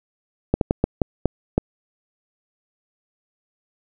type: slowing click train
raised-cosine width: 2 ms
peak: -3 dBFS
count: 7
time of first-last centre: 0.54-1.58 s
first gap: 72 ms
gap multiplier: 1.35
effects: none